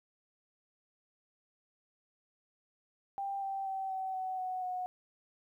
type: tone with pitch steps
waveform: sine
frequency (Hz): 790 / 780 / 770.2 / 760.4 / 750.8 / 741.4 / 732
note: G5 / G5 / G5 / F#5 / F#5 / F#5 / F#5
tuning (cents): +13 / -9 / -31 / +47 / +25 / +3 / -19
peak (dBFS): -34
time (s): 3.18-4.86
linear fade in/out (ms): 0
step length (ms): 240
effects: 12-bit